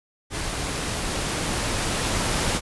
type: noise with level ramp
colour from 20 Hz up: pink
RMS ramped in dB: -29 to -23 dBFS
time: 0.3-2.61 s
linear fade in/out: 50 ms
effects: resampled to 24000 Hz